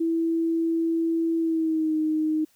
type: tone with pitch glide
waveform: sine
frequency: 329.6 to 311.1 Hz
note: E4 to D#4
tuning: 0 to 0 cents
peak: -21 dBFS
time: 0-2.45 s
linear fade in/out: 10 ms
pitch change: -100 cents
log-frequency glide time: 1.38-1.96 s
effects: white hiss -63 dBFS RMS until 2.55 s